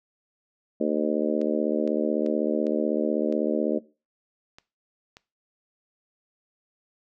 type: harmonic tone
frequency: 76 Hz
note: D#2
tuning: 40 cents flat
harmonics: 3 / 4 / 5 / 6 / 7 / 8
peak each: -27 / -28 / -29 / -30 / -30 / -31 dBFS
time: 0.8-3.79 s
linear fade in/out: 10 ms
type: clicks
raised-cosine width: 0.2 ms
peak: -28 dBFS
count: 7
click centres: 1.415 / 1.876 / 2.263 / 2.668 / 3.325 / 4.585 / 5.169 s
effects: noise-tail reverb RT60 0.3 s tail -19 dB re dry